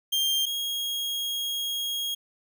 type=tone pair in turn; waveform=40% pulse; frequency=3187 / 3277 Hz; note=G7 / G#7; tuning=+28 / -24 cents; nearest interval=unison; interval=48 cents; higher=second; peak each=-22 / -27 dBFS; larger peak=first; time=0.12-0.46 / 0.46-2.15 s; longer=second; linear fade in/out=10 ms; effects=none